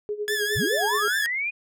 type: tone with tremolo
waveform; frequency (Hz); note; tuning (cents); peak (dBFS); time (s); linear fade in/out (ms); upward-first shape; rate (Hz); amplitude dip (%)
sine; 417.4; G#4; +9; -24; 0.09-1.08; 0; sine; 9.6; 80
type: tone with vibrato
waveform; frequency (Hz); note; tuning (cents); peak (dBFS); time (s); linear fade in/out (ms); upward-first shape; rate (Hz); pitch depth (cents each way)
sawtooth; 1696; G#6; +36; -21; 0.28-1.26; 0; triangle; 4.8; 91
type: linear sweep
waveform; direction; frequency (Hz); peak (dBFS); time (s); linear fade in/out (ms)
sine; up; 51.1 to 2489; -24; 0.55-1.51; 20
effects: none